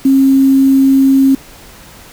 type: tone with quantisation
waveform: sine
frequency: 269.6 Hz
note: C#4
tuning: 48 cents flat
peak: -5 dBFS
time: 0.05-1.35 s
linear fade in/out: 5 ms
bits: 5
effects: pink hiss -37 dBFS RMS until 2.12 s